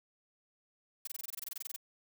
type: noise bursts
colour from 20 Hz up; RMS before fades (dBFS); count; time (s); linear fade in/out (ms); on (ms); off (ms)
blue; -40; 16; 1.05-1.763; 5; 23; 23
effects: none